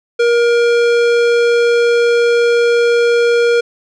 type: tone with tanh clipping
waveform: sine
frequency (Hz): 472.8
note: A#4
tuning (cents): +24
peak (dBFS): -11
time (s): 0.19-3.61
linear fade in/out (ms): 10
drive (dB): 18
effects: none